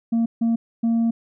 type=tone bursts at uneven times; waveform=sine; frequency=230 Hz; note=A#3; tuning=23 cents flat; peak=-14 dBFS; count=3; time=0.12-0.26 / 0.41-0.56 / 0.83-1.11 s; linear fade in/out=10 ms; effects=tanh soft clip ceiling -16 dBFS